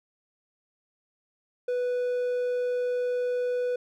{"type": "tone", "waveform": "triangle", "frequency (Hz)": 493.9, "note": "B4", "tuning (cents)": 0, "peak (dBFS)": -23, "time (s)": [1.68, 3.76], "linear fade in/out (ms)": 5, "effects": []}